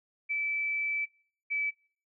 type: tone pair in turn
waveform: sine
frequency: 2314 / 2302 Hz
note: D7 / D7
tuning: -26 / -35 cents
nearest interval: unison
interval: 9 cents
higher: first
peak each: -28 dBFS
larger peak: neither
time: 0.29-1.06 / 1.5-1.71 s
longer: first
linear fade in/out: 20 ms
effects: noise-tail reverb RT60 0.5 s tail -24 dB re dry